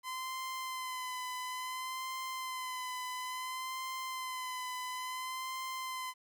sawtooth tone with vibrato, 1024 Hz, C6, 38 cents flat, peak -34 dBFS, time 0.03-6.14 s, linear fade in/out 50 ms, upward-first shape sine, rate 0.58 Hz, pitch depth 30 cents each way, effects 12-bit

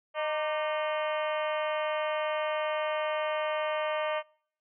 harmonic tone with a mistuned harmonic, 307.5 Hz, D#4, 20 cents flat, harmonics 2 / 3 / 4 / 5 / 6 / 7 / 8 / 9 / 10, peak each -30 / -37 / -36 / -43 / -41 / -42 / -44 / -45 / -44 dBFS, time 0.14-4.23 s, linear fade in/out 50 ms, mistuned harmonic 4, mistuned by -65 cents, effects noise-tail reverb RT60 0.6 s tail -26 dB re dry

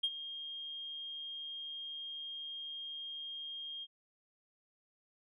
sine tone with ADSR envelope, 3226 Hz, G7, 49 cents sharp, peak -27 dBFS, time 0.03-3.87 s, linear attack 11 ms, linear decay 49 ms, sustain -14 dB, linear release 43 ms, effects tanh soft clip ceiling -24 dBFS

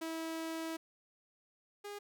sawtooth tone pair in turn, 324.8 / 409.2 Hz, E4 / G#4, -26 / -26 cents, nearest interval major third, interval 400 cents, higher second, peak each -34 / -39 dBFS, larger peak first, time 0.01-0.77 / 1.84-1.99 s, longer first, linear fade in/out 10 ms, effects none

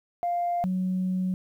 sine tone pair in turn, 698.5 / 185.01 Hz, F5 / F#3, 0 / 0 cents, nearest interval octave + major seventh, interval 2300 cents, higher first, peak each -23 dBFS, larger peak neither, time 0.23-0.64 / 0.64-1.34 s, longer second, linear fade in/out 0 ms, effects tanh soft clip ceiling -20 dBFS + 10-bit

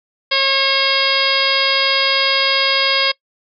harmonic tone, 543 Hz, C#5, 36 cents flat, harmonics 1 / 2 / 3 / 4 / 5 / 6 / 7 / 8 / 9, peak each -22 / -23 / -24 / -20 / -24 / -20 / -24 / -24 / -20 dBFS, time 0.31-3.12 s, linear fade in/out 10 ms, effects noise-tail reverb RT60 0.1 s tail -22 dB re dry

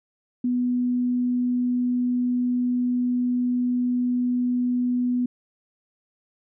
sine tone, 246.9 Hz, B3, in tune, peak -20 dBFS, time 0.44-5.26 s, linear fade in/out 5 ms, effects none

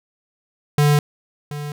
square tone with echo, 146.83 Hz, D3, in tune, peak -13 dBFS, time 0.78-0.99 s, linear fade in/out 2 ms, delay 730 ms, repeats 1, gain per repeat -14 dB, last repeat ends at 1.72 s, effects none

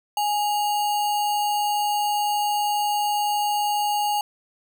sine tone with sample-and-hold, 829 Hz, G#5, 3 cents flat, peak -20 dBFS, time 0.17-4.21 s, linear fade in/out 2 ms, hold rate 3675 Hz, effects none

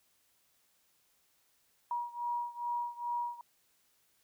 sine beating tone pair, 956 / 958.4 Hz, A#5 / A#5, +43 / +48 cents, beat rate 2.4 Hz, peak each -36 / -38 dBFS, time 1.91-3.41 s, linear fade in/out 2 ms, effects white hiss -72 dBFS RMS until 4.23 s

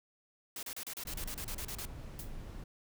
white noise bursts, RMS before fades -42 dBFS, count 13, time 0.56-1.853 s, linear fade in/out 2 ms, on 69 ms, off 33 ms
brown noise, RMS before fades -44 dBFS, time 1.05-2.64 s, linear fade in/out 5 ms
blue noise with exponential decay, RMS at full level -41 dBFS, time 2.19-2.34 s, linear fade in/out 2 ms, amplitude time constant 32 ms
effects none

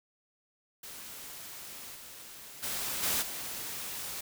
white noise with level steps, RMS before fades -45 / -48 / -35 / -30 / -39 dBFS, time 0.83-4.21 s, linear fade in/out 5 ms, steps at 1.94 / 2.62 / 3.02 / 3.21 s, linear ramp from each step 20 ms, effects none

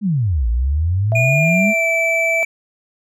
sine exponential two-way sweep, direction down then up, 220 to 55 to 220 Hz, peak -14 dBFS, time 0.01-1.74 s, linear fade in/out 50 ms, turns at 0.48 s
sine tone, 659.3 Hz, E5, in tune, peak -19 dBFS, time 1.12-2.43 s, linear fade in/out 0 ms
triangle tone with pitch glide, 2436 to 2318 Hz, D#7 to D7, -37 to -23 cents, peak -14 dBFS, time 1.15-2.45 s, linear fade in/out 5 ms, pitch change -86 cents, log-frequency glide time 1.3-1.87 s
effects none

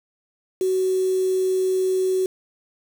sine tone with quantisation, 374.5 Hz, F#4, 21 cents sharp, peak -18 dBFS, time 0.61-2.26 s, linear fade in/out 2 ms, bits 6, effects none

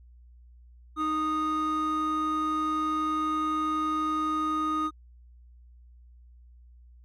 triangle tone pair together, 309.8 / 1239 Hz, D#4 / D#6, -7 / -8 cents, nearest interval 2 octaves, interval 2399 cents, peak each -27 / -24 dBFS, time 0.96-4.91 s, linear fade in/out 50 ms, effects tanh soft clip ceiling -20 dBFS + added 60 Hz sine -50 dBFS peak until 7.04 s

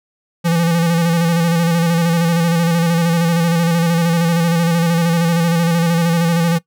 square tone with vibrato, 168.3 Hz, E3, 36 cents sharp, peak -13 dBFS, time 0.44-6.59 s, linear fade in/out 20 ms, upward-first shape square, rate 13 Hz, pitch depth 34 cents each way, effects noise-tail reverb RT60 0.1 s tail -20 dB re dry

